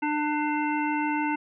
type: harmonic tone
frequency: 298.9 Hz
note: D4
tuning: 31 cents sharp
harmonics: 1 / 3 / 5 / 7 / 9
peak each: -27 / -28 / -35 / -35 / -37 dBFS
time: 0.02-1.36 s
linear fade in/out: 10 ms
effects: none